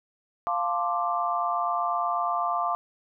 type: chord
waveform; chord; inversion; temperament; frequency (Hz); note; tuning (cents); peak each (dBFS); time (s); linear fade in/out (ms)
sine; D minor seventh; first; equal; 698.5 / 880 / 1046.5 / 1174.7; F5 / A5 / C6 / D6; 0 / 0 / 0 / 0; -28 / -33 / -31 / -28; 0.47-2.75; 0
effects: none